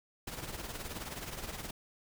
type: noise with tremolo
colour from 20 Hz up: pink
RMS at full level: -39 dBFS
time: 0.27-1.71 s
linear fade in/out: 5 ms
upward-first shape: triangle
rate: 19 Hz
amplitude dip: 70%
effects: none